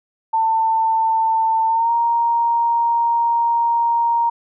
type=tone with pitch glide; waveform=sine; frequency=894 to 934.1 Hz; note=A5 to A#5; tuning=+27 to +3 cents; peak=-14 dBFS; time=0.33-4.3 s; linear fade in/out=10 ms; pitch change=+76 cents; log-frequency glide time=1.68-1.92 s; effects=none